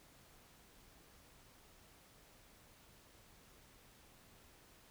silence, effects pink hiss -64 dBFS RMS until 4.9 s

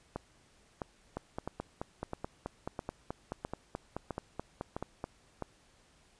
two click trains, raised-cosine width 1 ms, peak -22 / -22 dBFS, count 9 / 19, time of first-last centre 0.16-5.423 / 1.17-5.041 s, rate 1.52 / 4.65 Hz, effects pink hiss -65 dBFS RMS until 6.19 s + resampled to 22050 Hz

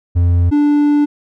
triangle tone pair in turn, 87.1 / 293 Hz, F2 / D4, -4 / -4 cents, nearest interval octave + major sixth, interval 2100 cents, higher second, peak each -7 dBFS, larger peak neither, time 0.15-0.51 / 0.51-1.06 s, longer second, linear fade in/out 20 ms, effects none

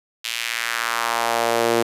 sawtooth tone with high-pass filter sweep, 116.54 Hz, A#2, in tune, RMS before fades -22 dBFS, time 0.24-1.83 s, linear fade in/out 10 ms, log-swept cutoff 3000 to 370 Hz, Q 1.8, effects resampled to 32000 Hz + 7-bit

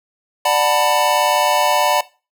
square chord, B minor seventh, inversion first, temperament just, 592.7 / 740.8 / 889 / 987.8 Hz, D5 / F#5 / A5 / B5, +16 / +2 / +18 / 0 cents, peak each -20 dBFS, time 0.45-2.01 s, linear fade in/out 5 ms, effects noise-tail reverb RT60 0.3 s tail -18 dB re dry

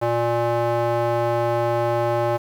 square tone with band-pass filter, 118.2 Hz, A#2, 24 cents sharp, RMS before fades -21 dBFS, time 0.01-2.38 s, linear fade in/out 20 ms, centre 680 Hz, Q 1.7, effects 8-bit

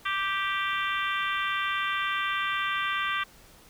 harmonic tone, 391.7 Hz, G4, 1 cent flat, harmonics 3 / 4 / 5 / 6 / 7 / 8 / 9, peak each -30 / -32 / -34 / -36 / -37 / -38 / -39 dBFS, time 0.05-3.24 s, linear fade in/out 10 ms, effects pink hiss -54 dBFS RMS until 3.69 s

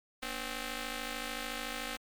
5% pulse ring-modulated tone, 261.7 Hz, C4, in tune, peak -22 dBFS, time 0.22-1.97 s, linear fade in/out 10 ms, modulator 1020 Hz, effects MP3 96 kbps

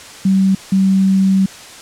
sine tone pair in turn, 191.9 / 191.9 Hz, G3 / G3, -37 / -37 cents, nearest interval unison, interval 0 cents, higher neither, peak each -9 dBFS, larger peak neither, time 0.25-0.55 / 0.72-1.46 s, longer second, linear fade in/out 5 ms, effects white hiss -35 dBFS RMS until 1.81 s + low-pass 8000 Hz 12 dB/octave

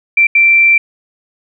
sine tone bursts at uneven times, 2349 Hz, D7, in tune, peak -5 dBFS, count 2, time 0.17-0.27 / 0.35-0.78 s, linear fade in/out 5 ms, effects none

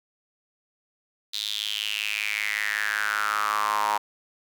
sawtooth tone with high-pass filter sweep, 105.3 Hz, G#2, 24 cents sharp, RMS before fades -27 dBFS, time 1.33-3.98 s, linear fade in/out 10 ms, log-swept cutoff 3900 to 910 Hz, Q 6.4, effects none

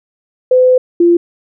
sine tone pair in turn, 508 / 344.4 Hz, B4 / F4, +49 / -24 cents, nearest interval perfect fifth, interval 673 cents, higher first, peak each -5 dBFS, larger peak neither, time 0.51-0.78 / 1-1.17 s, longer first, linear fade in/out 5 ms, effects none

